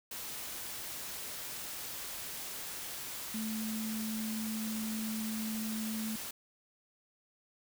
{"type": "tone in noise", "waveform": "sine", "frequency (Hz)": 219.3, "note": "A3", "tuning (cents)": -6, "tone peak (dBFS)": -35, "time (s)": [3.34, 6.16], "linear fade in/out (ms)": 5, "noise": "white", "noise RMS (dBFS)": -42, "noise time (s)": [0.11, 6.31], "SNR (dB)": 4, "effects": []}